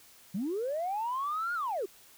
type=linear two-way sweep; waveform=sine; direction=up then down; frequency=170 to 1447 to 343.8 Hz; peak=-29 dBFS; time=0.34-1.86 s; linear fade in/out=10 ms; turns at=1.54 s; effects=tanh soft clip ceiling -26 dBFS + white hiss -57 dBFS RMS until 2.17 s